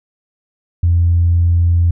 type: tone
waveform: sine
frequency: 85.8 Hz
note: F2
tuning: 30 cents flat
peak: -8 dBFS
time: 0.83-1.91 s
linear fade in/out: 5 ms
effects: tanh soft clip ceiling -4 dBFS